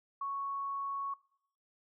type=tone; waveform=sine; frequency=1108.7 Hz; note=C#6; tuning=in tune; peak=-34 dBFS; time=0.21-1.14 s; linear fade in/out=5 ms; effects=noise-tail reverb RT60 0.7 s tail -22 dB re dry